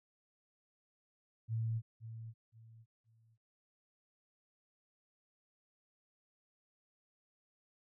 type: tone with echo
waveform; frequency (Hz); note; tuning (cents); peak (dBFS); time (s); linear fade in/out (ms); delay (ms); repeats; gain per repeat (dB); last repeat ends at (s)
sine; 112.9; A2; +45; -33; 1.48-1.82; 50; 520; 3; -11; 3.38
effects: none